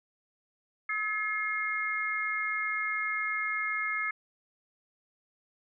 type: harmonic tone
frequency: 427.6 Hz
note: A4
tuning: 49 cents flat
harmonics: 3 / 4 / 5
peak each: -35 / -35 / -31 dBFS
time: 0.89-4.11 s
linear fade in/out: 5 ms
effects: none